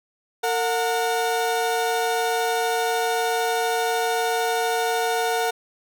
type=tone pair together; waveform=30% pulse; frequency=456 / 727 Hz; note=A#4 / F#5; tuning=-38 / -31 cents; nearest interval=minor sixth; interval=807 cents; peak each=-21 dBFS; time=0.43-5.51 s; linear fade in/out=10 ms; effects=none